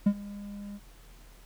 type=tone with ADSR envelope; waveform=triangle; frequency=203 Hz; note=G#3; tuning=39 cents flat; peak=-15 dBFS; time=0.06-0.8 s; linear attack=8 ms; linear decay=64 ms; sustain=-21 dB; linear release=46 ms; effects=added 40 Hz sine -51 dBFS peak until 1.45 s + pink hiss -58 dBFS RMS until 1.45 s